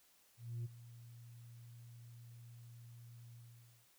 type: tone with ADSR envelope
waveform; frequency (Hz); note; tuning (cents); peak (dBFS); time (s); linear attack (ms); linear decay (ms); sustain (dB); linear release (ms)
sine; 118; A#2; +22; -36; 0.37-3.88; 280; 22; -17; 530
effects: tanh soft clip ceiling -38 dBFS + white hiss -70 dBFS RMS until 3.98 s